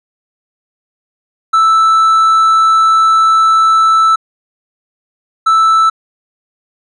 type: tone bursts at uneven times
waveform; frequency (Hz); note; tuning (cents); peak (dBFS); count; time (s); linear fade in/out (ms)
triangle; 1318.5; E6; 0; -4; 2; 1.53-4.16 / 5.46-5.9; 10
effects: resampled to 24000 Hz